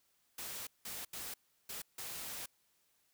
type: noise bursts at uneven times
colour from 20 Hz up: white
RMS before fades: -44 dBFS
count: 5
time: 0.38-0.67 / 0.85-1.05 / 1.13-1.34 / 1.69-1.82 / 1.98-2.46 s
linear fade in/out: 5 ms
effects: white hiss -75 dBFS RMS until 3.13 s